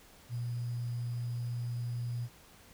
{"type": "tone with sample-and-hold", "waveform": "sine", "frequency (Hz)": 120, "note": "B2", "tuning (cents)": -49, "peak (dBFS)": -33, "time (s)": [0.29, 2.29], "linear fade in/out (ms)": 50, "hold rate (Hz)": 4900, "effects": ["pink hiss -58 dBFS RMS until 2.73 s"]}